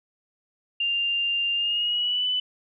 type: tone with pitch glide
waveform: sine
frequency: 2794 to 2995 Hz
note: F7 to F#7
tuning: 0 to +20 cents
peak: -22 dBFS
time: 0.8-2.4 s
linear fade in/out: 5 ms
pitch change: +120 cents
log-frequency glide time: 1.54-2.27 s
effects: none